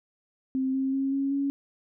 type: tone with pitch steps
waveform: sine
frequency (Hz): 263 / 266.8 / 270.7 / 274.6 / 278.6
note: C4 / C4 / C#4 / C#4 / C#4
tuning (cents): +9 / +34 / -41 / -16 / +9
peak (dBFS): -24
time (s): 0.55-1.5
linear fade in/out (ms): 0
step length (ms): 190
effects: none